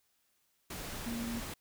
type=tone in noise; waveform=sine; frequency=233.1 Hz; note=A#3; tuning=in tune; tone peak=-36 dBFS; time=1.06-1.4 s; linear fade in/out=5 ms; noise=pink; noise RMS=-42 dBFS; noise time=0.7-1.54 s; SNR=+3 dB; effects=white hiss -75 dBFS RMS until 1.6 s